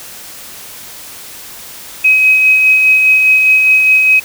sine tone with tremolo, 2536 Hz, D#7, 32 cents sharp, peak -4 dBFS, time 2.04-4.2 s, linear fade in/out 10 ms, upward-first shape sine, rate 4.9 Hz, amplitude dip 30%, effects white hiss -31 dBFS RMS until 4.24 s

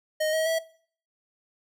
square tone with pitch steps, 621 / 636.2 / 651.9 Hz, D#5 / D#5 / E5, -3 / +38 / -19 cents, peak -24 dBFS, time 0.2-0.59 s, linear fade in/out 10 ms, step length 130 ms, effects noise-tail reverb RT60 0.5 s tail -19 dB re dry

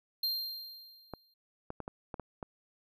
square tone with exponential decay, 4186 Hz, C8, in tune, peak -29 dBFS, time 0.23-1.34 s, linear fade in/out 5 ms, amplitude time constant 240 ms
clicks, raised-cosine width 1 ms, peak -25 dBFS, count 7, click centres 1.137 / 1.704 / 1.803 / 1.879 / 2.142 / 2.197 / 2.428 s
effects none

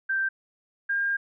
sine tone pair in turn, 1568 / 1608.4 Hz, G6 / G6, 0 / +44 cents, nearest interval unison, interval 44 cents, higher second, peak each -23 dBFS, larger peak neither, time 0.09-0.29 / 0.89-1.17 s, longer second, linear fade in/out 10 ms, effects none

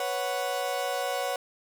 35% pulse chord, B suspended second, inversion none, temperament equal, 493.9 / 554.4 / 740 Hz, B4 / C#5 / F#5, 0 / 0 / 0 cents, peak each -33 / -30 / -30 dBFS, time 0-1.36 s, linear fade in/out 2 ms, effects none

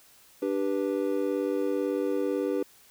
triangle chord, G major, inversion second, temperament just, 294 / 392 / 490 Hz, D4 / G4 / B4, +2 / 0 / -14 cents, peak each -28 dBFS, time 0.42-2.63 s, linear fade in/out 5 ms, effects white hiss -57 dBFS RMS until 2.9 s

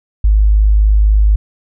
sine tone, 52 Hz, G#1, 3 cents sharp, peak -6 dBFS, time 0.24-1.36 s, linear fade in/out 5 ms, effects none

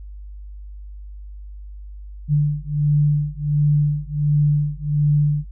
sine beating tone pair, 146.83 / 148.23 Hz, D3 / D3, 0 / +16 cents, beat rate 1.4 Hz, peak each -18 dBFS, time 2.28-5.45 s, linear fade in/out 50 ms, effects noise-tail reverb RT60 0.1 s tail -17 dB re dry + added 50 Hz sine -33 dBFS peak until 5.51 s

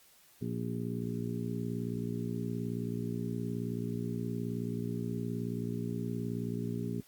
harmonic tone with a mistuned harmonic, 58.9 Hz, A#1, 19 cents sharp, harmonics 2 / 3 / 4 / 5 / 6 / 7, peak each -38 / -38 / -38 / -45 / -47 / -43 dBFS, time 0.41-7.01 s, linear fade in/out 10 ms, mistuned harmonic 7, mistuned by -20 cents, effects white hiss -62 dBFS RMS until 7.07 s + Opus 48 kbps

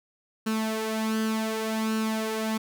sawtooth tone with flanger, 220 Hz, A3, in tune, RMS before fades -28 dBFS, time 0.46-2.58 s, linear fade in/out 10 ms, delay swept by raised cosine 0.71 to 3.91 ms, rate 0.67 Hz, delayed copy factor +0.6, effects none

